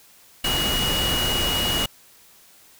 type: tone in noise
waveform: sine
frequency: 2898 Hz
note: F#7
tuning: 37 cents flat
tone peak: -23 dBFS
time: 0.44-1.86 s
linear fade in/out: 5 ms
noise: pink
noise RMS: -25 dBFS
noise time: 0.44-1.86 s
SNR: -1 dB
effects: white hiss -52 dBFS RMS until 2.79 s